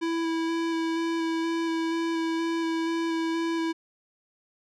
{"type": "tone with vibrato", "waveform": "square", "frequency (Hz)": 329.6, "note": "E4", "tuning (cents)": 0, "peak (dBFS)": -26, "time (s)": [0.01, 3.73], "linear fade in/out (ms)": 20, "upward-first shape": "square", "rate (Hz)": 2.1, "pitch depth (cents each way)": 10, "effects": ["low-pass 5000 Hz 12 dB/octave"]}